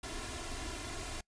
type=noise with comb filter; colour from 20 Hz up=pink; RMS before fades=-41 dBFS; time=0.03-1.21 s; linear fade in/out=5 ms; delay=2.9 ms; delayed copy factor=+0.7; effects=noise-tail reverb RT60 0.1 s tail -24 dB re dry + resampled to 22050 Hz